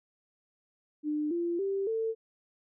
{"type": "tone with pitch steps", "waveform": "sine", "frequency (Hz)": [300.5, 343.2, 392, 447.6], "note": ["D4", "F4", "G4", "A4"], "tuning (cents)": [40, -30, 0, 30], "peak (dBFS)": -28, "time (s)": [1.03, 2.15], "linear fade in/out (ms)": 50, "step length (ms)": 280, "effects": []}